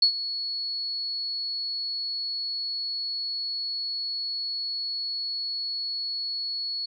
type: tone with ADSR envelope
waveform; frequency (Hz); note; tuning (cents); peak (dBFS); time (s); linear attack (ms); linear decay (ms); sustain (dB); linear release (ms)
sine; 4380; C#8; -22; -14; 0.02-6.86; 5; 89; -14; 10
effects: none